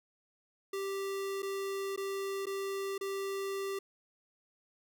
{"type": "tone with dropouts", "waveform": "square", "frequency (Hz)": 391.8, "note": "G4", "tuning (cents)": -1, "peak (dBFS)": -35, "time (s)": [0.73, 3.79], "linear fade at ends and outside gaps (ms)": 5, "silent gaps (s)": [[1.422, 1.428], [1.962, 1.975], [2.457, 2.467], [2.98, 3.01]], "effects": []}